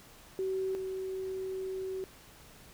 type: tone pair in turn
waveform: sine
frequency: 380 / 378.4 Hz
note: F#4 / F#4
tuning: +46 / +39 cents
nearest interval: unison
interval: 7 cents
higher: first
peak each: -30 / -34 dBFS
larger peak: first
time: 0.39-0.75 / 0.75-2.04 s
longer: second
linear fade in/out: 0 ms
effects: pink hiss -55 dBFS RMS until 2.73 s